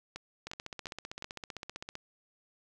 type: two click trains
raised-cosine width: 0.2 ms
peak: -23 / -23 dBFS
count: 4 / 24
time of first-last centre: 0.16-1.224 / 0.47-1.954 s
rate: 2.82 / 15.5 Hz
effects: none